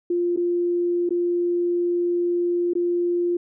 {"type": "tone with dropouts", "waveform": "sine", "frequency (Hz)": 349.2, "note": "F4", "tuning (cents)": 0, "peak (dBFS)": -19, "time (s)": [0.1, 3.37], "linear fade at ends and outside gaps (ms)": 5, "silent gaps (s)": [[0.363, 0.372], [1.092, 1.106], [2.735, 2.752]], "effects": []}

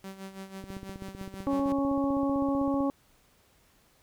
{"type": "tone with tremolo", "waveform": "sawtooth", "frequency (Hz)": 192.8, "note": "G3", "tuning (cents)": -28, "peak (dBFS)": -34, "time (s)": [0.04, 1.72], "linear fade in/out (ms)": 2, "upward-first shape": "sine", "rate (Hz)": 6.1, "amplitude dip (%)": 70}
{"type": "click train", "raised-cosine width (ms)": 3, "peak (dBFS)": -28, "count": 35, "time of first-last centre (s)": [0.64, 2.806], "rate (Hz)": 15.7}
{"type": "harmonic tone", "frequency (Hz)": 277.2, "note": "C#4", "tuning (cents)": 0, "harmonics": [1, 2, 3, 4], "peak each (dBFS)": [-26, -32, -37, -37], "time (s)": [1.47, 2.9], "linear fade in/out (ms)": 0}
{"effects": ["pink hiss -64 dBFS RMS until 4.02 s"]}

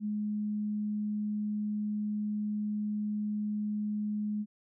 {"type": "tone", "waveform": "sine", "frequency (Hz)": 210, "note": "G#3", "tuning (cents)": 19, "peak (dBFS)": -30, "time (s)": [0, 4.46], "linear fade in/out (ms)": 50, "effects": []}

